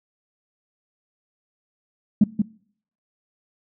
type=tone with echo; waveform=sine; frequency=210 Hz; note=G#3; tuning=19 cents sharp; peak=-9 dBFS; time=2.21-2.24 s; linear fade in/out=5 ms; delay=180 ms; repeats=1; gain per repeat=-6 dB; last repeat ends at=2.42 s; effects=noise-tail reverb RT60 0.6 s tail -23 dB re dry + tanh soft clip ceiling -5 dBFS